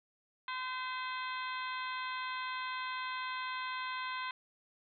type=harmonic tone with a mistuned harmonic; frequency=512 Hz; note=C5; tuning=38 cents flat; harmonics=2 / 3 / 4 / 5 / 6 / 7 / 8; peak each=-39 / -43 / -45 / -47 / -49 / -50 / -51 dBFS; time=0.48-4.31 s; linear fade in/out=2 ms; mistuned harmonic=6; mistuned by=+75 cents; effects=none